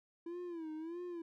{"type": "tone with vibrato", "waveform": "triangle", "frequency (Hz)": 332.5, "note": "E4", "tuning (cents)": 15, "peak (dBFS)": -39, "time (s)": [0.26, 1.22], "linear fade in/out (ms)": 5, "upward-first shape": "sine", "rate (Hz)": 1.6, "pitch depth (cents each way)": 120, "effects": []}